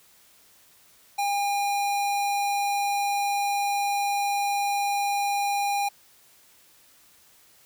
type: tone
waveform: square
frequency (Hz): 808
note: G#5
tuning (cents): -48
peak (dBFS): -24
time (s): 1.18-5.89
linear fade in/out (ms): 10
effects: white hiss -57 dBFS RMS until 7.65 s